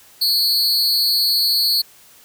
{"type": "tone with amplitude modulation", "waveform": "45% pulse", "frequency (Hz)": 4379, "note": "C#8", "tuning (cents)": -22, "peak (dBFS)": -10, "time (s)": [0.21, 1.82], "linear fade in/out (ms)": 10, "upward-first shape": "sine", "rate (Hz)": 286, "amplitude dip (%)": 90, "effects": ["white hiss -48 dBFS RMS until 2.24 s"]}